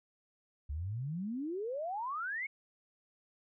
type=exponential sweep; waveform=sine; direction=up; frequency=67.5 to 2240 Hz; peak=-35 dBFS; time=0.69-2.47 s; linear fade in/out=10 ms; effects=none